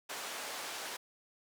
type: band-pass noise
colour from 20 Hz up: pink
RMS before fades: -42 dBFS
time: 0.09-0.97 s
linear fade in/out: 10 ms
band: 580 to 11000 Hz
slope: 12 dB/octave
effects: none